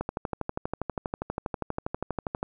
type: click train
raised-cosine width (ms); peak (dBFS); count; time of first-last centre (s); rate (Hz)
1; -15; 31; 0.01-2.429; 12.4
effects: none